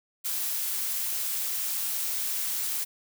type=noise; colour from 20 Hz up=blue; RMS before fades=-30 dBFS; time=0.24-2.85 s; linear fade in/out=20 ms; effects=none